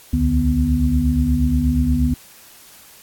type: tone cluster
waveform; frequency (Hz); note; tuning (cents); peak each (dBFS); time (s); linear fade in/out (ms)
sine; 65.4 / 73.8 / 148.6 / 246.7; C2 / D2 / D3 / B3; 0 / +9 / +21 / -2; -21 / -19 / -23 / -18; 0.13-2.14; 5
effects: white hiss -45 dBFS RMS until 3.02 s + AAC 64 kbps